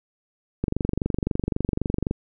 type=click train; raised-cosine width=3 ms; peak=-10 dBFS; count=36; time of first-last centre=0.64-2.111 s; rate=23.8 Hz; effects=none